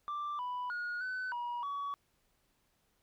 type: tone with pitch steps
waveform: sine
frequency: 1177 / 990 / 1442 / 1509 / 961 / 1131 Hz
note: D6 / B5 / F#6 / F#6 / B5 / C#6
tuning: +3 / +4 / -45 / +34 / -48 / +34 cents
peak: -33 dBFS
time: 0.08-1.94 s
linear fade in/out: 0 ms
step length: 310 ms
effects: tanh soft clip ceiling -34 dBFS + pink hiss -75 dBFS RMS until 3.02 s